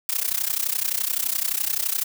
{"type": "noise with amplitude modulation", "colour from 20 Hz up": "blue", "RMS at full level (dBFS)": -21, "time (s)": [0.09, 2.04], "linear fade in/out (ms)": 2, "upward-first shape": "sine", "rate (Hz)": 31.7, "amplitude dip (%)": 90, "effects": []}